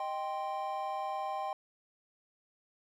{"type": "chord", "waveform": "triangle", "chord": "C minor", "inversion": "first", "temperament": "equal", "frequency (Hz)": [622.3, 784, 1046.5], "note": ["Eb5", "G5", "C6"], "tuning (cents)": [0, 0, 0], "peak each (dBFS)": [-39, -34, -38], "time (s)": [0, 1.53], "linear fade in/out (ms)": 2, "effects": []}